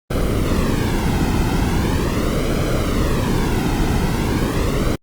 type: noise with flanger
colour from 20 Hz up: brown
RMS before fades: -18 dBFS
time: 0.1-4.96 s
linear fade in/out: 10 ms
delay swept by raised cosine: 1.1 to 1.76 ms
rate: 0.4 Hz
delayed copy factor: -0.6
effects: Opus 32 kbps